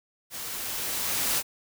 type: noise with level ramp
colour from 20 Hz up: white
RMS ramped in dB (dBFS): -37 to -25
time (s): 0.3-1.43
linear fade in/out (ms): 50
effects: none